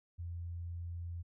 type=tone; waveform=sine; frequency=85.8 Hz; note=F2; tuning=30 cents flat; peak=-39 dBFS; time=0.18-1.23 s; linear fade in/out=20 ms; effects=none